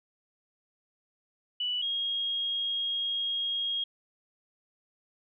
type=tone pair in turn; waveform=sine; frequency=2960 / 3266 Hz; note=F#7 / G#7; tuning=0 / -30 cents; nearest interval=major second; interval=170 cents; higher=second; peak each=-28 dBFS; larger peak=neither; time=1.6-1.82 / 1.82-3.84 s; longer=second; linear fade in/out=5 ms; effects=none